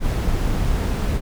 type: noise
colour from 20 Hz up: brown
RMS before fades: -20 dBFS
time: 0-1.21 s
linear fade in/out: 50 ms
effects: none